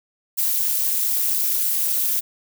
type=noise with amplitude modulation; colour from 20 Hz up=violet; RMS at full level=-17 dBFS; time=0.37-2.21 s; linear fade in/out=20 ms; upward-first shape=sine; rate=265 Hz; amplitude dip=95%; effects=none